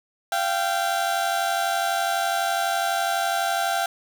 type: tone pair together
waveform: 30% pulse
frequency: 688 / 780 Hz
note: F5 / G5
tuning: -26 / -9 cents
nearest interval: major second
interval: 217 cents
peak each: -22 dBFS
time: 0.32-3.86 s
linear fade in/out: 2 ms
effects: none